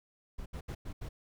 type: noise bursts at uneven times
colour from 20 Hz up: brown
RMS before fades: -40 dBFS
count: 5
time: 0.38-0.46 / 0.53-0.61 / 0.68-0.75 / 0.85-0.93 / 1.01-1.09 s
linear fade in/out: 10 ms
effects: none